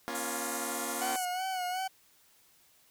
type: chord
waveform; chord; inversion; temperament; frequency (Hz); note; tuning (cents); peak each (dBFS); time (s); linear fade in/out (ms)
10% pulse; Bb minor; none; equal with one note detuned; 237.7 / 277.2 / 349.2; Bb3 / Db4 / F4; +34 / 0 / 0; -31; 0.08-1.16; 0
type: band-pass noise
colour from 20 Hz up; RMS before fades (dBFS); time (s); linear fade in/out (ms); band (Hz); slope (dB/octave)
pink; -40; 0.15-1.25; 0; 6100 to 13000; 48
type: tone with vibrato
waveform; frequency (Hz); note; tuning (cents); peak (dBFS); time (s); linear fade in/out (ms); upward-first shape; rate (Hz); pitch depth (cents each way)
40% pulse; 740; F#5; 0; -31; 1.01-1.88; 10; sine; 2.7; 51
effects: white hiss -64 dBFS RMS until 2.9 s